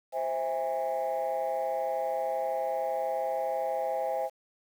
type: chord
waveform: sine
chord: C augmented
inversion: none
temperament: just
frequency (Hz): 523.3 / 654.1 / 817.6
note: C5 / E5 / G#5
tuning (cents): 0 / -14 / -27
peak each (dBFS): -31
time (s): 0.12-4.3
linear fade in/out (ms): 50
effects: tanh soft clip ceiling -23 dBFS + 9-bit